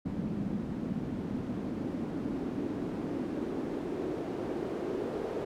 pink noise with band-pass filter sweep, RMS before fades -35 dBFS, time 0.05-5.45 s, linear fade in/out 10 ms, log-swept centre 200 to 410 Hz, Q 2.7, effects none

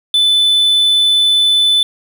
triangle tone, 3505 Hz, A7, 7 cents flat, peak -7 dBFS, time 0.14-1.83 s, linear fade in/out 2 ms, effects 7-bit

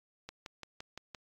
click train, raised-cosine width 0.2 ms, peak -26 dBFS, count 6, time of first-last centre 0.29-1.148 s, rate 5.83 Hz, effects AAC 48 kbps

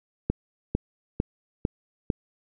click train, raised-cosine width 3 ms, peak -10 dBFS, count 5, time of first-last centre 0.3-2.102 s, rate 2.22 Hz, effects none

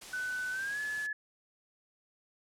white noise, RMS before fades -46 dBFS, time 0.01-1.07 s, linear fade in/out 10 ms
sine tone with pitch glide, 1500 to 1713.1 Hz, F#6 to A6, +23 to -47 cents, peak -33 dBFS, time 0.13-1.13 s, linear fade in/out 5 ms, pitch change +230 cents, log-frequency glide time 0.51-0.8 s
effects low-pass 9000 Hz 12 dB/octave

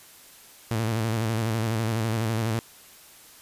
sawtooth tone with vibrato, 111.9 Hz, A2, 30 cents sharp, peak -20 dBFS, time 0.71-2.59 s, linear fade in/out 0 ms, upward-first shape square, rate 12 Hz, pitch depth 61 cents each way, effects white hiss -50 dBFS RMS until 3.41 s + resampled to 32000 Hz

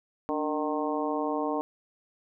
harmonic tone with a mistuned harmonic, 153.1 Hz, D#3, 28 cents flat, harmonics 2 / 3 / 4 / 5 / 6 / 7, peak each -31 / -33 / -34 / -35 / -36 / -36 dBFS, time 0.29-1.61 s, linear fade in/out 0 ms, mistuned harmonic 2, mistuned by -70 cents, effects none

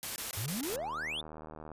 white noise bursts, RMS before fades -38 dBFS, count 5, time 0.03-0.76 s, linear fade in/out 0 ms, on 130 ms, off 20 ms
triangle exponential sweep, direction up, 92.5 to 3711 Hz, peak -33 dBFS, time 0.37-1.21 s, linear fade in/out 5 ms
click train, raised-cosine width 1 ms, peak -32 dBFS, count 80, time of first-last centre 0.7-1.717 s, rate 77.7 Hz
effects resampled to 32000 Hz

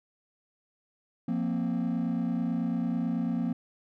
triangle chord, F suspended fourth, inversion none, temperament just, 174.61 / 232.8 / 261.9 Hz, F3 / Bb3 / C4, 0 / -2 / +2 cents, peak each -29 / -27 / -30 dBFS, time 1.28-3.53 s, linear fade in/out 5 ms, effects tanh soft clip ceiling -19 dBFS

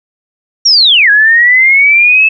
sine linear two-way sweep, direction down then up, 5720 to 1642 to 2628 Hz, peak -3 dBFS, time 0.65-2.29 s, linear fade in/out 10 ms, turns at 1.1 s, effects none

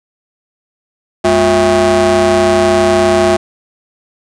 35% pulse ring-modulated tone, 148.9 Hz, D3, 24 cents sharp, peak -3 dBFS, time 1.24-3.37 s, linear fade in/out 10 ms, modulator 505 Hz, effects resampled to 22050 Hz + 7-bit

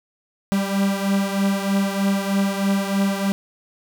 45% pulse beating tone pair, 196 / 199.2 Hz, G3 / G3, 0 / +28 cents, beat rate 3.2 Hz, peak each -20 / -24 dBFS, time 0.52-3.32 s, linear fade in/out 0 ms, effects none

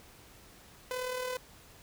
sawtooth tone with amplitude modulation, 505 Hz, B4, 39 cents sharp, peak -28 dBFS, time 0.91-1.37 s, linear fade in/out 0 ms, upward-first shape sine, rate 38.5 Hz, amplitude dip 45%, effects pink hiss -56 dBFS RMS until 1.82 s

